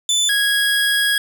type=tone pair in turn; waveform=25% pulse; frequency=3506 / 1654.6 Hz; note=A7 / G#6; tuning=-7 / -7 cents; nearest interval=octave + minor second; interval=1300 cents; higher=first; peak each=-11 dBFS; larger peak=neither; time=0.09-0.29 / 0.29-1.18 s; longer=second; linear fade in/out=2 ms; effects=7-bit